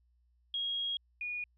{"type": "tone pair in turn", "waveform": "sine", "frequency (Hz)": [3280, 2450], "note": ["G#7", "D#7"], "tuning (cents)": [-22, -27], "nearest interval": "perfect fourth", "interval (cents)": 505, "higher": "first", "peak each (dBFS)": [-32, -35], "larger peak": "first", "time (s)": [[0.54, 0.97], [1.21, 1.44]], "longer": "first", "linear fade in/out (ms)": 2, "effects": ["added 60 Hz sine -67 dBFS peak until 1.57 s"]}